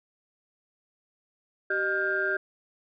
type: tone cluster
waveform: sine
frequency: 385.3 / 614 / 1418 / 1593 Hz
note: G4 / D#5 / F6 / G6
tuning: -30 / -23 / +26 / +27 cents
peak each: -31 / -34 / -30 / -27 dBFS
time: 1.7-2.37 s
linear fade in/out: 5 ms
effects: tanh soft clip ceiling -14 dBFS